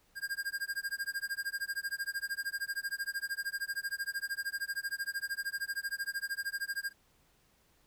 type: tone with tremolo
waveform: square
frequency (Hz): 1611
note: G6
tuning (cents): +47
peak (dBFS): -32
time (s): 0.15-6.93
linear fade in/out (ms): 50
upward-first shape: sine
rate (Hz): 13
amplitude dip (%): 100
effects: pink hiss -69 dBFS RMS until 7.86 s